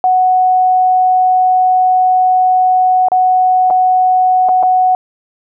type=tone with dropouts; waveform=sine; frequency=740 Hz; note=F#5; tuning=in tune; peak=-7 dBFS; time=0.04-4.95 s; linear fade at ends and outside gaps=1 ms; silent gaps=3.085-3.118 / 3.702-3.707 / 4.487-4.491 / 4.628-4.633 s; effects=none